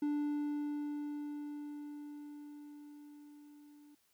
triangle tone with level ramp, 293.7 Hz, D4, in tune, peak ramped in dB -29 to -55 dBFS, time 0.02-3.95 s, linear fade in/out 5 ms, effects white hiss -74 dBFS RMS until 4.13 s

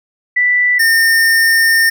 sine / square tone pair in turn, 1975.5 / 1818 Hz, B6 / A#6, 0 / -44 cents, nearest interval minor second, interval 144 cents, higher first, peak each -9 dBFS, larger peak neither, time 0.36-0.79 / 0.79-1.9 s, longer second, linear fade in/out 10 ms, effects none

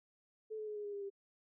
sine tone with pitch steps, 435.8 / 429.1 / 422.4 / 415.9 / 409.4 / 403.1 / 396.9 Hz, A4 / A4 / G#4 / G#4 / G#4 / G4 / G4, -17 / -43 / +29 / +2 / -25 / +48 / +22 cents, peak -40 dBFS, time 0.5-1.102 s, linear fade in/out 20 ms, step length 86 ms, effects none

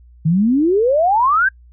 sine exponential sweep, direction up, 150.9 to 1631 Hz, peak -11 dBFS, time 0.25-1.49 s, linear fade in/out 10 ms, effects noise-tail reverb RT60 0.1 s tail -26 dB re dry + added 60 Hz sine -42 dBFS peak until 1.72 s

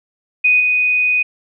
sine tone with level steps, 2489 Hz, D#7, in tune, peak -9 / -12 dBFS, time 0.44-1.23 s, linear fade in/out 10 ms, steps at 0.6 s, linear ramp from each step 2 ms, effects none

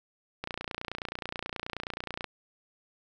click train, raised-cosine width 0.3 ms, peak -18 dBFS, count 54, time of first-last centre 0.44-2.243 s, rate 29.4 Hz, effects none

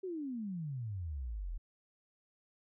sine exponential sweep, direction down, 390.2 to 38.09 Hz, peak -37 dBFS, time 0.03-1.58 s, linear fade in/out 10 ms, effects none

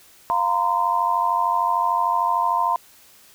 sine chord, F suspended fourth, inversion none, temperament equal with one note detuned, 698.5 / 932.3 / 1025.6 Hz, F5 / Bb5 / C6, 0 / 0 / -35 cents, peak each -26 / -21 / -21 dBFS, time 0.3-2.76 s, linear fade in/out 0 ms, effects white hiss -51 dBFS RMS until 3.34 s

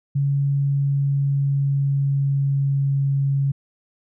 sine tone with pitch glide, 140.1 to 138.41 Hz, C#3 to C#3, +19 to -2 cents, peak -17 dBFS, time 0.15-3.52 s, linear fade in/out 10 ms, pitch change -21 cents, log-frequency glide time 0.49-3.04 s, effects none

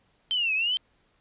sine linear two-way sweep, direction down then up, 3136 to 2496 to 3136 Hz, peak -23 dBFS, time 0.31-0.77 s, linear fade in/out 0 ms, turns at 0.54 s, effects pink hiss -67 dBFS RMS until 1.2 s + resampled to 8000 Hz

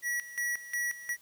square tone with tremolo, 1931 Hz, B6, 39 cents flat, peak -30 dBFS, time 0.02-1.17 s, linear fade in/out 50 ms, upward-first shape square, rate 2.8 Hz, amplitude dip 80%, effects white hiss -61 dBFS RMS until 1.21 s

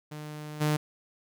sawtooth tone with level steps, 151.1 Hz, D3, 50 cents sharp, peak -34 / -20 dBFS, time 0.11-0.77 s, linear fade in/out 10 ms, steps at 0.6 s, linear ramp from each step 20 ms, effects none

